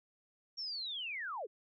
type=linear sweep; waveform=sine; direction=down; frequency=5588 to 349.2 Hz; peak=-38 dBFS; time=0.57-1.47 s; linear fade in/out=20 ms; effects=none